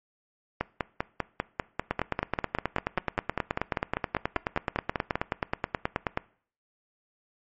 two click trains, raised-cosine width 0.5 ms, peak -11 / -10 dBFS, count 24 / 41, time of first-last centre 0.61-5.155 / 1.91-6.174 s, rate 5.06 / 9.38 Hz, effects noise-tail reverb RT60 0.5 s tail -21 dB re dry + MP3 32 kbps

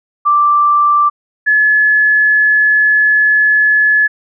sine tone pair in turn, 1174.7 / 1710.9 Hz, D6 / A6, 0 / -49 cents, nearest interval perfect fifth, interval 651 cents, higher second, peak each -7 dBFS, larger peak neither, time 0.25-1.1 / 1.46-4.08 s, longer second, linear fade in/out 20 ms, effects none

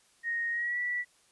sine tone with pitch glide, 1864.7 to 1954 Hz, A#6 to B6, 0 to -19 cents, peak -29 dBFS, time 0.23-1.05 s, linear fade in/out 50 ms, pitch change +81 cents, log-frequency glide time 0.51-0.79 s, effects white hiss -65 dBFS RMS until 1.31 s + resampled to 24000 Hz

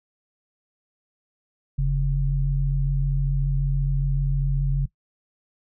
sine tone pair together, 43.87 / 138.59 Hz, F1 / C#3, +9 / 0 cents, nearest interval octave + minor sixth, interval 1991 cents, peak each -22 dBFS, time 1.78-4.86 s, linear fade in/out 10 ms, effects noise-tail reverb RT60 0.1 s tail -19 dB re dry

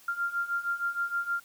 sine beating tone pair, 1389 / 1395.4 Hz, F6 / F6, -10 / -2 cents, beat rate 6.4 Hz, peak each -33 / -30 dBFS, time 0.08-1.4 s, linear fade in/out 5 ms, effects white hiss -56 dBFS RMS until 1.44 s + high-pass 60 Hz 12 dB/octave

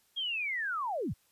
sine linear sweep, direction down, 3289 to 49 Hz, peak -31 dBFS, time 0.16-1.14 s, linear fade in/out 20 ms, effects white hiss -69 dBFS RMS until 1.31 s + resampled to 32000 Hz

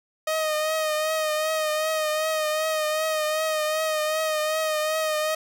sawtooth tone with vibrato, 622.3 Hz, D#5, in tune, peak -19 dBFS, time 0.27-5.35 s, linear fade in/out 5 ms, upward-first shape triangle, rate 2.6 Hz, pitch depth 40 cents each way, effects none

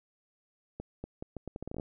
accelerating click train, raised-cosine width 2 ms, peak -25 dBFS, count 13, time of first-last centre 0.8-1.798 s, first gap 240 ms, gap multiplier 0.77, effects none

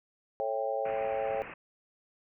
sine chord, A dominant seventh, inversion none, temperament just, 440 / 550 / 660 / 792 Hz, A4 / C#5 / E5 / G5, 0 / -14 / +2 / +18 cents, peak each -37 / -32 / -37 / -35 dBFS, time 0.4-1.42 s, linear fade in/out 0 ms
white low-pass noise, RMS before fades -45 dBFS, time 0.85-1.54 s, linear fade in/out 5 ms, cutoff 2700 Hz, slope 96 dB/octave
effects none

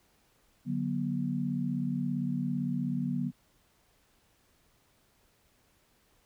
sine chord, B minor, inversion first, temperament equal with one note detuned, 146.83 / 185 / 242.3 Hz, D3 / F#3 / B3, 0 / 0 / -33 cents, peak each -34 / -34 / -32 dBFS, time 0.65-3.32 s, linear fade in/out 50 ms, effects pink hiss -68 dBFS RMS until 6.25 s

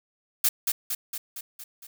blue noise with echo, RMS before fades -21 dBFS, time 0.44-0.49 s, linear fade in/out 5 ms, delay 230 ms, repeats 6, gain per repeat -4 dB, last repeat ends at 1.87 s, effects none

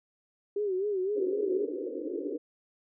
sine tone with vibrato, 392.7 Hz, G4, 3 cents sharp, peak -27 dBFS, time 0.56-1.65 s, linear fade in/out 5 ms, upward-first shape sine, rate 3.9 Hz, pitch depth 120 cents each way
pink band-pass noise, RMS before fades -35 dBFS, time 1.15-2.38 s, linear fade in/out 20 ms, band 280 to 520 Hz, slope 96 dB/octave
effects none

